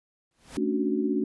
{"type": "noise with exponential growth", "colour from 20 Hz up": "pink", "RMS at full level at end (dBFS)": -38, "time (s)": [0.31, 0.57], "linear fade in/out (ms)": 1, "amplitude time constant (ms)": 55}
{"type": "chord", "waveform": "sine", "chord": "D major seventh", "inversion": "second", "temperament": "equal", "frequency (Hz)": [220, 277.2, 293.7, 370], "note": ["A3", "C#4", "D4", "F#4"], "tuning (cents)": [0, 0, 0, 0], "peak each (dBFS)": -29, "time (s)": [0.57, 1.24], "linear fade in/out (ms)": 5}
{"effects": ["resampled to 24000 Hz"]}